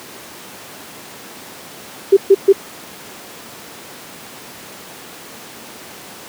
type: tone bursts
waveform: sine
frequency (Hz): 392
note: G4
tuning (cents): 0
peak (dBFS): -3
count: 3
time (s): 2.12-2.527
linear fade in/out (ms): 10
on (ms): 49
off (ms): 130
effects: pink hiss -35 dBFS RMS until 6.28 s + high-pass 200 Hz 12 dB/octave